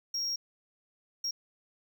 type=tone bursts at uneven times; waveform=triangle; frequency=5588 Hz; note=F8; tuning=in tune; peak=-29 dBFS; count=2; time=0.14-0.36 / 1.24-1.31 s; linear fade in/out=5 ms; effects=none